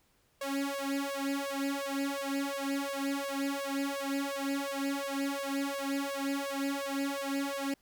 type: tone with flanger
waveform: sawtooth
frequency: 277.2 Hz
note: C#4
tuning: in tune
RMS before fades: -34 dBFS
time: 0.41-7.74 s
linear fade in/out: 5 ms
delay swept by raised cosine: 1.8 to 3.2 ms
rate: 2.8 Hz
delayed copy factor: +1
effects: pink hiss -70 dBFS RMS until 7.81 s